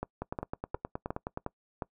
two click trains, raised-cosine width 1 ms, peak -20 / -19 dBFS, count 12 / 6, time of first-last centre 0.22-1.374 / 0.03-1.822 s, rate 9.53 / 2.79 Hz, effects noise-tail reverb RT60 0.1 s tail -23 dB re dry

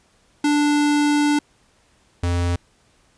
square tone pair in turn, 293.7 / 87.32 Hz, D4 / F2, 0 / 0 cents, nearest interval octave + major sixth, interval 2100 cents, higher first, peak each -16 / -19 dBFS, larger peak first, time 0.44-1.39 / 2.23-2.56 s, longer first, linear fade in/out 5 ms, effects pink hiss -59 dBFS RMS until 3.17 s + resampled to 22050 Hz

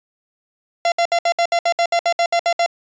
45% pulse tone bursts, 686 Hz, F5, 31 cents flat, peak -14 dBFS, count 14, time 0.85-2.662 s, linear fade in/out 2 ms, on 70 ms, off 64 ms, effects resampled to 16000 Hz

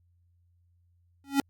square tone with exponential growth, 277.2 Hz, C#4, in tune, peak -18 dBFS, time 1.24-1.4 s, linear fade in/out 1 ms, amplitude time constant 33 ms, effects added 87 Hz sine -63 dBFS peak until 1.49 s + Opus 48 kbps

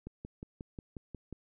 click train, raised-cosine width 3 ms, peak -29 dBFS, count 8, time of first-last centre 0.07-1.327 s, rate 5.57 Hz, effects none

